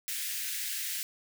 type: high-pass noise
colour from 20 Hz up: white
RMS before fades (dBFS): -35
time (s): 0.08-1.03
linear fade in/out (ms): 0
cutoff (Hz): 1600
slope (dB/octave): 48
effects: none